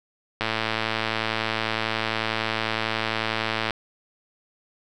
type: click train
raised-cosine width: 0.3 ms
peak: -8 dBFS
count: 367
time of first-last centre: 0.41-3.707 s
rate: 111 Hz
effects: none